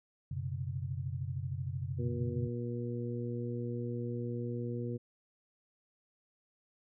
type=chord; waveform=sine; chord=F# suspended fourth; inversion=none; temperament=equal with one note detuned; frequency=92.5 / 125.48 / 138.59 Hz; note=F#2 / B2 / C#3; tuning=0 / +28 / 0 cents; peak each=-39 dBFS; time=0.31-2.48 s; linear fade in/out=5 ms
type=harmonic tone; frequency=119.8 Hz; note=A#2; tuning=48 cents sharp; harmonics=1 / 2 / 3 / 4; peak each=-37 / -40 / -42 / -43 dBFS; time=1.98-4.98 s; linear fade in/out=20 ms
effects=none